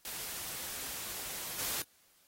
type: noise with level steps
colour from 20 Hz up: white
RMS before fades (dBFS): -41 / -36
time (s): 0.05-1.82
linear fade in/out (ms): 2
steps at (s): 1.59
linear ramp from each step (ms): 2
effects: white hiss -67 dBFS RMS until 2.27 s + AAC 48 kbps